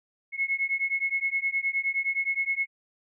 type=beating tone pair; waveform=sine; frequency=2177 / 2186.6 Hz; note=C#7 / C#7; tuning=-32 / -24 cents; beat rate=9.6 Hz; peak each=-28 dBFS; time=0.32-2.67 s; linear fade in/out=50 ms; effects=none